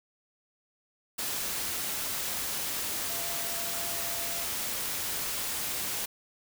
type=tone in noise; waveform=sine; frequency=681 Hz; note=F5; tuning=44 cents flat; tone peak=-43 dBFS; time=3.09-4.45 s; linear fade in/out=10 ms; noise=white; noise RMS=-33 dBFS; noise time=1.18-6.06 s; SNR=-13 dB; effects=none